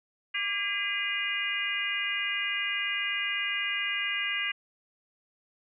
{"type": "harmonic tone with a mistuned harmonic", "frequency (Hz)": 406.2, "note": "G#4", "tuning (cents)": -38, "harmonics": [3, 4, 5, 6, 7], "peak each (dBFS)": [-42, -36, -32, -34, -33], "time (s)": [0.34, 4.52], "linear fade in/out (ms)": 10, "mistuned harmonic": 3, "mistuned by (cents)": -69, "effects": []}